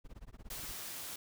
brown noise with tremolo, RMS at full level -47 dBFS, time 0.04-0.76 s, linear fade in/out 20 ms, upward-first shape sine, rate 17 Hz, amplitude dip 100%
white noise, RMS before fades -44 dBFS, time 0.5-1.16 s, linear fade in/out 5 ms
effects none

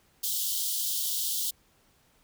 white high-pass noise, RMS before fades -30 dBFS, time 0.23-1.51 s, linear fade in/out 10 ms, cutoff 3000 Hz, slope 96 dB/octave, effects pink hiss -65 dBFS RMS until 2.23 s

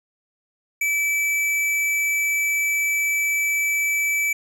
square tone, 2308 Hz, D7, 31 cents flat, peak -20 dBFS, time 0.81-4.33 s, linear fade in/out 5 ms, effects none

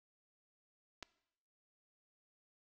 clicks, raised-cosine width 0.2 ms, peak -29 dBFS, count 2, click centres 1.026 / 1.029 s, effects noise-tail reverb RT60 0.8 s tail -20 dB re dry

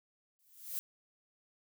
violet noise with exponential growth, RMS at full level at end -35 dBFS, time 0.39-0.79 s, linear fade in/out 0 ms, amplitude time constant 85 ms, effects none

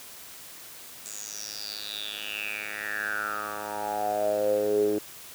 10% pulse tone with band-pass filter sweep, 104.6 Hz, G#2, 13 cents sharp, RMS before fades -30 dBFS, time 1.05-4.99 s, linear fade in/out 10 ms, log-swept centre 7600 to 360 Hz, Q 8.2, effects white hiss -45 dBFS RMS until 5.34 s + high-pass 60 Hz 12 dB/octave

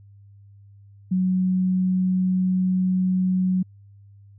sine tone, 185 Hz, F#3, in tune, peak -18 dBFS, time 1.11-3.63 s, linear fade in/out 10 ms, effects added 100 Hz sine -46 dBFS peak until 4.38 s

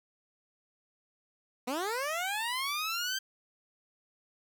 15% pulse linear sweep, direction up, 235 to 1580 Hz, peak -25 dBFS, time 1.67-3.19 s, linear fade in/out 10 ms, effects none

